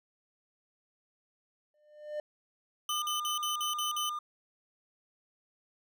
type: tone with exponential growth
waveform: triangle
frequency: 600 Hz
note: D5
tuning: 37 cents sharp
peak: -29 dBFS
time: 1.74-2.2 s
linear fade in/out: 2 ms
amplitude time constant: 100 ms
type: tone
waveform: triangle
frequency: 1207 Hz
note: D6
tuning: 47 cents sharp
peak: -32 dBFS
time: 2.89-4.19 s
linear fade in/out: 5 ms
type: tone bursts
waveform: sawtooth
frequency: 3026 Hz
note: F#7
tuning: 38 cents sharp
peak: -29 dBFS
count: 7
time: 2.89-4.094 s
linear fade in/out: 2 ms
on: 130 ms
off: 49 ms
effects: none